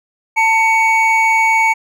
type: tone pair together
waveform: triangle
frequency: 893 / 2238 Hz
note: A5 / C#7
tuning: +25 / +16 cents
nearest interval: octave + major third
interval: 1591 cents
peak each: -11 dBFS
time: 0.36-1.74 s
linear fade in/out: 20 ms
effects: none